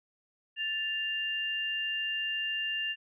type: tone pair together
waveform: sine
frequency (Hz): 1760 / 2794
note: A6 / F7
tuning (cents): 0 / 0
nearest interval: minor sixth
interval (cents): 800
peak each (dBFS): -36 / -31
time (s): 0.56-2.96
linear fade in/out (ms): 50
effects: none